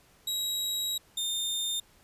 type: tone pair in turn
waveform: sawtooth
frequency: 3839 / 3629 Hz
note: B7 / A#7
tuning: -50 / -47 cents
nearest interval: minor second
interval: 97 cents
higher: first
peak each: -26 / -26 dBFS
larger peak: neither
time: 0.27-0.98 / 1.17-1.8 s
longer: first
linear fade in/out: 5 ms
effects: pink hiss -61 dBFS RMS until 2.03 s + resampled to 32000 Hz